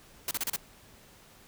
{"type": "noise bursts", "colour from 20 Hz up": "white", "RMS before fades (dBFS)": -31, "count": 5, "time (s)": [0.28, 0.562], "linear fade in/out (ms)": 2, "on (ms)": 30, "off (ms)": 33, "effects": ["pink hiss -56 dBFS RMS until 1.47 s"]}